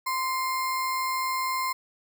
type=tone with sample-and-hold; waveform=sine; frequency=1037 Hz; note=C6; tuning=16 cents flat; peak=-25 dBFS; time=0.06-1.73 s; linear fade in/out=10 ms; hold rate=3150 Hz; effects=none